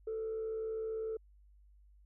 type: tone with frequency modulation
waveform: sine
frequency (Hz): 442.3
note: A4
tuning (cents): +9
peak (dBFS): -34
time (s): 0.07-1.17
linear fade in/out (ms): 5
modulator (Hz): 67.2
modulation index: 0.26
effects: tanh soft clip ceiling -32 dBFS + added 50 Hz sine -59 dBFS peak until 2.05 s